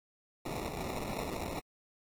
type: noise with sample-and-hold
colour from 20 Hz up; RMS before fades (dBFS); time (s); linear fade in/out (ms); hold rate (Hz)
white; -38; 0.45-1.6; 10; 1575
effects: AAC 64 kbps